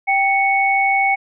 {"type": "tone pair together", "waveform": "sine", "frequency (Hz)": [784, 2217], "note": ["G5", "C#7"], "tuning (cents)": [0, 0], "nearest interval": "octave + tritone", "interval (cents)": 1800, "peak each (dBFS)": -16, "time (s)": [0.07, 1.16], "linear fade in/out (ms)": 20, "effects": []}